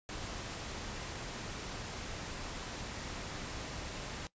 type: noise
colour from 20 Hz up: pink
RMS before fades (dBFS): -42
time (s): 0.09-4.27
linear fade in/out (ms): 0
effects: noise-tail reverb RT60 0.1 s tail -19 dB re dry + resampled to 16000 Hz